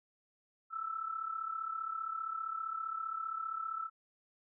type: tone with amplitude modulation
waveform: sine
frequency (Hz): 1318.5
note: E6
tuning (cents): 0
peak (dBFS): -33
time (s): 0.7-3.9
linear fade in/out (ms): 50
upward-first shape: sine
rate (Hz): 35.2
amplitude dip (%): 70
effects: none